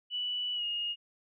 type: tone with pitch glide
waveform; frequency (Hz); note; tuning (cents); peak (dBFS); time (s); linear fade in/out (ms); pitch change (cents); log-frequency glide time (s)
sine; 2960 to 2856; F#7 to F7; 0 to +38; -31; 0.1-0.96; 50; -62; 0.54-0.64
effects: none